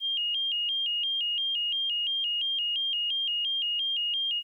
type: tone with vibrato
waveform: sine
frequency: 3028 Hz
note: F#7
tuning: 39 cents sharp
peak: -26 dBFS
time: 0-4.43 s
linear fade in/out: 50 ms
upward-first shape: square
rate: 2.9 Hz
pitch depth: 97 cents each way
effects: 11-bit